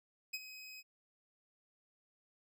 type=tone with ADSR envelope; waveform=25% pulse; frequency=2528 Hz; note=D#7; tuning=27 cents sharp; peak=-32 dBFS; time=0.33-0.83 s; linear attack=12 ms; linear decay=39 ms; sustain=-13 dB; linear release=37 ms; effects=none